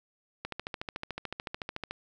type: click train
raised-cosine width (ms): 0.3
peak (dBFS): -19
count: 21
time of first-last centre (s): 0.45-1.91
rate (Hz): 13.7
effects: none